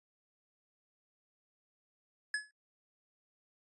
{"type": "tone with exponential decay", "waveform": "square", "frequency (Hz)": 1700, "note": "G#6", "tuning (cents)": 40, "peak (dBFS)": -29, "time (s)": [2.34, 2.51], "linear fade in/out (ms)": 2, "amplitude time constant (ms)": 36, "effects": ["noise-tail reverb RT60 0.1 s tail -25 dB re dry", "resampled to 24000 Hz"]}